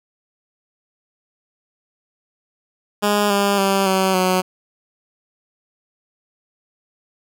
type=tone with pitch steps; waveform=10% pulse; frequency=206.4 / 200.8 / 195.27 / 189.93 / 184.73 Hz; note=G#3 / G3 / G3 / F#3 / F#3; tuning=-10 / +42 / -6 / +46 / -3 cents; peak=-7 dBFS; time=3.02-4.42 s; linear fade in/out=20 ms; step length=280 ms; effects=none